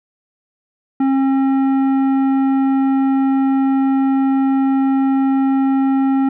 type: tone with tanh clipping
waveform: sine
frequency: 269.4 Hz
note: C#4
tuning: 49 cents flat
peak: -14 dBFS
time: 1-6.29 s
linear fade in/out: 5 ms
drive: 11 dB
effects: none